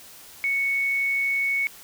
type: tone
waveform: sine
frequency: 2217 Hz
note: C#7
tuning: in tune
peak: -21 dBFS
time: 0.44-1.67 s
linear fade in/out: 0 ms
effects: white hiss -46 dBFS RMS until 1.83 s